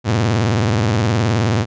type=tone with vibrato; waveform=sawtooth; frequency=110 Hz; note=A2; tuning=in tune; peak=-10 dBFS; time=0.04-1.66 s; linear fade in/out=50 ms; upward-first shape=sine; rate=19 Hz; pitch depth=240 cents each way; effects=resampled to 16000 Hz